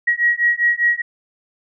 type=beating tone pair; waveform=sine; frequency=1901 / 1906 Hz; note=A#6 / A#6; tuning=+33 / +38 cents; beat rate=5 Hz; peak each=-17 dBFS; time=0.07-1.02 s; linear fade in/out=10 ms; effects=none